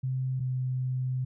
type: tone pair in turn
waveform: sine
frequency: 130.1 / 128.53 Hz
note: C3 / C3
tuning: -9 / -30 cents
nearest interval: unison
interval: 21 cents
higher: first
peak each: -27 dBFS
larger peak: neither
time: 0.03-0.4 / 0.4-1.25 s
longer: second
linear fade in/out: 10 ms
effects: none